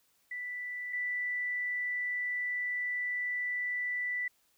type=tone pair in turn; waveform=sine; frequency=1975.5 / 1975.5 Hz; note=B6 / B6; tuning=0 / 0 cents; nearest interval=unison; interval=0 cents; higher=neither; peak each=-36 / -31 dBFS; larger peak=second; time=0.31-0.93 / 0.93-4.28 s; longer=second; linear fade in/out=5 ms; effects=white hiss -71 dBFS RMS until 4.57 s